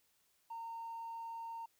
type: tone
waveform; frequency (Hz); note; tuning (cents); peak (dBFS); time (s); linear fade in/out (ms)
triangle; 917; A#5; -29; -39; 0.5-1.66; 10
effects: tanh soft clip ceiling -39 dBFS + white hiss -75 dBFS RMS until 1.79 s